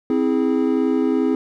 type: chord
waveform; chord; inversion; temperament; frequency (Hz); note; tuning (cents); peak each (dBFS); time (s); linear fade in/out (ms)
triangle; C augmented; none; equal with one note detuned; 261.6 / 324.2 / 415.3; C4 / E4 / G#4; 0 / -29 / 0; -17 / -19 / -20; 0.1-1.35; 2
effects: none